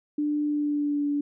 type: tone with pitch glide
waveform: sine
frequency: 296.4 to 289 Hz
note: D4 to D4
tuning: +16 to -28 cents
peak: -23 dBFS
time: 0.18-1.21 s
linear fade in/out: 5 ms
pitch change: -44 cents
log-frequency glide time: 0.45-1.07 s
effects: none